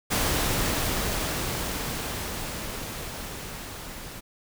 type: noise with level ramp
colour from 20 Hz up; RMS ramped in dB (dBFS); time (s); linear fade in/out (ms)
pink; -24 to -40; 0.1-4.21; 20
effects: none